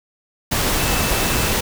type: tone in noise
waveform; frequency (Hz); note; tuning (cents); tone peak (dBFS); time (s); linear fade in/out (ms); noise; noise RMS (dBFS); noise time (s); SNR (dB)
sine; 2637; E7; 0; -30; 0.79-1.53; 10; pink; -19; 0.51-1.61; -14
effects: none